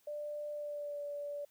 sine tone with pitch glide, 592 to 578.8 Hz, D5 to D5, +14 to -25 cents, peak -38 dBFS, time 0.07-1.45 s, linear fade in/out 5 ms, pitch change -39 cents, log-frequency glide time 0.52-1.01 s, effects white hiss -71 dBFS RMS until 1.5 s

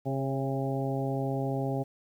harmonic tone with a mistuned harmonic, 134.7 Hz, C#3, 49 cents flat, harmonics 1 / 2 / 3 / 4 / 5 / 6, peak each -31 / -34 / -36 / -37 / -38 / -39 dBFS, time 0.05-1.84 s, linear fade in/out 20 ms, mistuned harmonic 4, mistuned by +28 cents, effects 10-bit

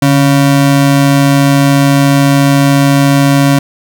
square ring-modulated tone, 210 Hz, G#3, 19 cents sharp, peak -3 dBFS, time 0.02-3.59 s, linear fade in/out 5 ms, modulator 67 Hz, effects none

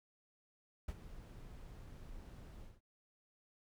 brown noise with ADSR envelope, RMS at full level -40 dBFS, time 0.88-2.81 s, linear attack 6 ms, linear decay 47 ms, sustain -12 dB, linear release 190 ms, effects none

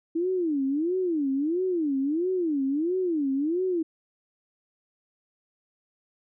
sine tone with vibrato, 316.9 Hz, D#4, 32 cents sharp, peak -23 dBFS, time 0.15-3.83 s, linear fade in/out 10 ms, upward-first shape sine, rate 1.5 Hz, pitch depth 290 cents each way, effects none

